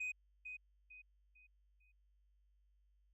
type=tone with echo; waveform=sine; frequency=2502 Hz; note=D#7; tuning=9 cents sharp; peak=-36 dBFS; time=0-0.12 s; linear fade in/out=10 ms; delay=450 ms; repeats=4; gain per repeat=-9 dB; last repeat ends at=1.92 s; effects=tanh soft clip ceiling -38 dBFS + added 50 Hz sine -70 dBFS peak until 3.13 s